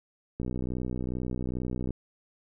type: click train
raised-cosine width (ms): 3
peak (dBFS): -20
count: 95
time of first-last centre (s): 0.4-1.906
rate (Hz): 62.4
effects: none